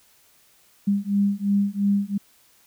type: beating tone pair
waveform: sine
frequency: 199.4 / 202.3 Hz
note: G3 / G#3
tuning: +30 / -45 cents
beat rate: 2.9 Hz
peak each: -22 dBFS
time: 0.87-2.18 s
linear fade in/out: 10 ms
effects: white hiss -58 dBFS RMS until 2.66 s